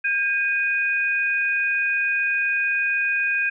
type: tone pair together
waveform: sine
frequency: 1608.9 / 2482 Hz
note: G6 / D#7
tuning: +45 / -5 cents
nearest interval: minor sixth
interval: 750 cents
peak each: -22 dBFS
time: 0.04-3.5 s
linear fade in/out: 10 ms
effects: none